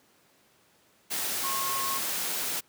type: tone in noise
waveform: sine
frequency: 1085 Hz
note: C#6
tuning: 37 cents flat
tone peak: -31 dBFS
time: 1.43-1.99 s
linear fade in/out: 20 ms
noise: white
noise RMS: -31 dBFS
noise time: 1.1-2.61 s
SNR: -3 dB
effects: pink hiss -63 dBFS RMS until 2.68 s + high-pass 150 Hz 12 dB/octave